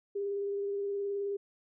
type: tone with vibrato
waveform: sine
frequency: 401.2 Hz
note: G4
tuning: 40 cents sharp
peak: -31 dBFS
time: 0.15-1.37 s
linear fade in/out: 10 ms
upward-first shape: sine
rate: 19 Hz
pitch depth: 17 cents each way
effects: none